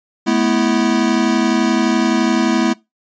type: chord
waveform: square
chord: A suspended second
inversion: none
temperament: equal with one note detuned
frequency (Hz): 215.2 / 246.9 / 329.6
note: A3 / B3 / E4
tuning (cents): -38 / 0 / 0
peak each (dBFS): -18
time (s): 0.26-2.74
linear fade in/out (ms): 20
effects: noise-tail reverb RT60 0.2 s tail -21 dB re dry + resampled to 16000 Hz